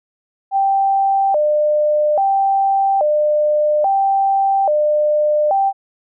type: tone with vibrato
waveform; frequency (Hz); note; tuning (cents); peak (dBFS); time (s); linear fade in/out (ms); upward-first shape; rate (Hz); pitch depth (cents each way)
sine; 686; F5; -31; -12; 0.51-5.73; 50; square; 0.6; 230
effects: none